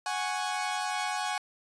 sawtooth chord, F# suspended second, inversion none, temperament equal, 740 / 830.6 / 1108.7 Hz, F#5 / G#5 / C#6, 0 / 0 / 0 cents, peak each -30 / -29 / -33 dBFS, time 0.06-1.38 s, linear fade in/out 2 ms, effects resampled to 22050 Hz

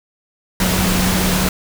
sine tone in noise, 184.5 Hz, F#3, 5 cents flat, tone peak -18 dBFS, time 0.6-1.49 s, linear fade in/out 2 ms, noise pink, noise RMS -18 dBFS, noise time 0.6-1.49 s, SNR -3 dB, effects none

